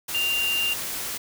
sine tone in noise, 2789 Hz, F7, 3 cents flat, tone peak -22 dBFS, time 0.14-0.74 s, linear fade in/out 10 ms, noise white, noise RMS -31 dBFS, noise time 0.08-1.18 s, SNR +6 dB, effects none

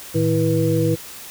sine tone cluster, 111.4 / 157.8 / 326.7 / 485.8 Hz, A2 / D#3 / E4 / B4, +22 / +25 / -15 / -29 cents, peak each -21 dBFS, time 0.14-0.96 s, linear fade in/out 20 ms, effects white hiss -37 dBFS RMS until 1.3 s

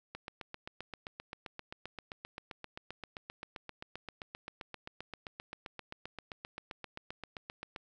click train, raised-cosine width 0.3 ms, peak -26 dBFS, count 59, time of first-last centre 0.15-7.762 s, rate 7.62 Hz, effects none

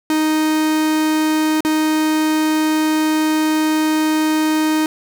45% pulse tone with dropouts, 311 Hz, D#4, 1 cent flat, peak -14 dBFS, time 0.1-4.86 s, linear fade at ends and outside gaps 1 ms, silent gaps 1.606-1.649 s, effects none

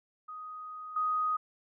sine tone with level steps, 1249 Hz, D#6, 6 cents sharp, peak -40 / -27 dBFS, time 0.28-1.37 s, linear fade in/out 10 ms, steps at 0.96 s, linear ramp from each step 5 ms, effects none

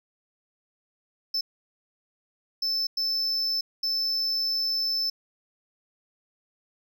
triangle tone bursts at uneven times, 5274 Hz, E8, in tune, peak -23 dBFS, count 4, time 1.34-1.41 / 2.62-2.87 / 2.97-3.61 / 3.83-5.1 s, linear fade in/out 5 ms, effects none

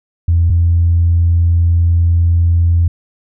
sine tone pair in turn, 84.5 / 85.09 Hz, E2 / F2, +43 / -45 cents, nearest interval unison, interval 12 cents, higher second, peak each -7 / -7 dBFS, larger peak neither, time 0.28-0.5 / 0.5-2.88 s, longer second, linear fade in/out 5 ms, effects tanh soft clip ceiling -3 dBFS

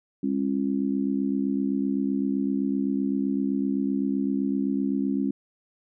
harmonic tone, 67.8 Hz, C#2, 38 cents flat, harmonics 3 / 4 / 5, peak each -27 / -25 / -33 dBFS, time 0.23-5.31 s, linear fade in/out 5 ms, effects none

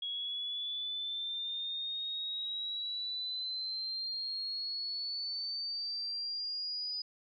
sine exponential sweep, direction up, 3322 to 4968 Hz, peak -35 dBFS, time 0.02-7.02 s, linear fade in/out 5 ms, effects none

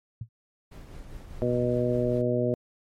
sine tone with exponential decay, 114.1 Hz, A#2, 37 cents flat, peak -28 dBFS, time 0.21-0.29 s, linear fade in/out 5 ms, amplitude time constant 16 ms
brown noise with tremolo, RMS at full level -40 dBFS, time 0.71-2.22 s, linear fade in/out 10 ms, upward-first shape triangle, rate 5 Hz, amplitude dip 40%
harmonic tone, 122.6 Hz, B2, 12 cents flat, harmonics 1 / 2 / 3 / 4 / 5, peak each -29 / -29 / -29 / -29 / -29 dBFS, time 1.42-2.54 s, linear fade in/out 0 ms
effects MP3 64 kbps

